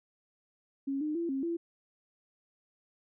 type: tone with pitch steps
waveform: sine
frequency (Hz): 274.3 / 304 / 338.2 / 269.6 / 338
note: C#4 / D#4 / E4 / C#4 / E4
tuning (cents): -18 / -40 / +44 / -48 / +43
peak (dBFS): -30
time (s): 0.87-1.57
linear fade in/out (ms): 10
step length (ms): 140
effects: none